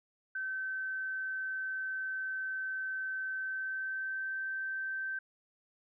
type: tone with pitch glide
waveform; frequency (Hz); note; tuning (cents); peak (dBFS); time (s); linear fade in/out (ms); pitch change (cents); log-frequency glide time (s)
sine; 1538 to 1553.2; G6 to G6; -33 to -16; -34; 0.35-5.19; 5; +17; 3.32-4.39
effects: none